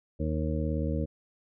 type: harmonic tone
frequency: 77.78 Hz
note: D#2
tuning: in tune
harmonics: 1 / 2 / 3 / 4 / 6 / 7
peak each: -30 / -33 / -35 / -36 / -38 / -38 dBFS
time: 0.19-1.06 s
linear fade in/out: 20 ms
effects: none